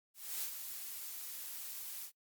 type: noise with ADSR envelope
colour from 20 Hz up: blue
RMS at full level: -38 dBFS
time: 0.14-2.12 s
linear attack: 280 ms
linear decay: 79 ms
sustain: -7 dB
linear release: 81 ms
effects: noise-tail reverb RT60 0.1 s tail -22 dB re dry + Opus 48 kbps